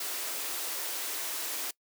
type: high-pass noise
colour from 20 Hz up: white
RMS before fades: -35 dBFS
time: 0-1.71 s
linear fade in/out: 5 ms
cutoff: 270 Hz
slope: 96 dB/octave
effects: noise-tail reverb RT60 0.1 s tail -23 dB re dry